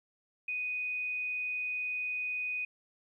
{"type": "tone", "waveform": "sine", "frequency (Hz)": 2489, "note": "D#7", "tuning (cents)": 0, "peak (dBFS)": -32, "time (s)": [0.48, 2.65], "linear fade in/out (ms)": 5, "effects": ["12-bit"]}